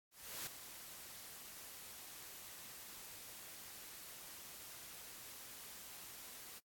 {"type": "noise with ADSR envelope", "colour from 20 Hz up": "white", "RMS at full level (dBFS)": -44, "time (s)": [0.11, 6.6], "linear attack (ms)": 360, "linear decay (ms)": 5, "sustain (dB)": -9, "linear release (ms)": 23, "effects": ["noise-tail reverb RT60 0.1 s tail -21 dB re dry", "AAC 64 kbps"]}